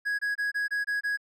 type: tone bursts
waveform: triangle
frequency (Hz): 1661.2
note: G#6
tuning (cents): 0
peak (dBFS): -24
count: 7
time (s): 0.05-1.174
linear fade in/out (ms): 20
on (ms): 140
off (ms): 24
effects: none